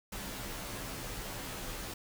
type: noise with comb filter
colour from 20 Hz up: pink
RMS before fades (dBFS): -41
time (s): 0.12-1.94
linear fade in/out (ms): 5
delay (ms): 13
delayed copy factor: -0.8
effects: none